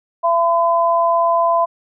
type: tone pair together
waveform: sine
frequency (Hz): 676 / 1013.5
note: E5 / B5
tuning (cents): +43 / +45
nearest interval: perfect fifth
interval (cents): 702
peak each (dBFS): -15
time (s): 0.23-1.66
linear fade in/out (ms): 20
effects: none